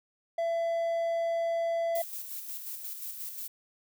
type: tone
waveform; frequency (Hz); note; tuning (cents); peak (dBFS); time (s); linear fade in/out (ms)
triangle; 670; E5; +28; -25; 0.38-2.02; 5
type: noise with tremolo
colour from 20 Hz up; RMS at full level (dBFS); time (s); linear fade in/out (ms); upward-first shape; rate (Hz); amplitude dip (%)
violet; -38; 1.95-3.48; 5; square; 5.6; 40
effects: none